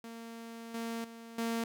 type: tone with level steps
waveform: sawtooth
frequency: 229.6 Hz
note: A#3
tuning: 26 cents flat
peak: -40 / -32 / -43 / -28 dBFS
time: 0.04-1.64 s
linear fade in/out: 2 ms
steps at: 0.74 / 1.04 / 1.38 s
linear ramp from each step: 5 ms
effects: none